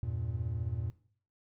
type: chord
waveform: triangle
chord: E diminished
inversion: none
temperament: equal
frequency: 82.41 / 98 / 116.54 Hz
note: E2 / G2 / Bb2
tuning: 0 / 0 / 0 cents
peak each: -36 / -37 / -34 dBFS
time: 0.03-0.9 s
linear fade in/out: 0 ms
effects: noise-tail reverb RT60 0.5 s tail -17 dB re dry